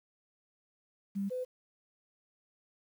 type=tone pair in turn; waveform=sine; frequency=198 / 505.9 Hz; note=G3 / B4; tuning=+18 / +42 cents; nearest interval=octave + major third; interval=1624 cents; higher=second; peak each=-31 / -33 dBFS; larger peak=first; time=1.15-1.3 / 1.3-1.45 s; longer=neither; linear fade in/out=20 ms; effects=10-bit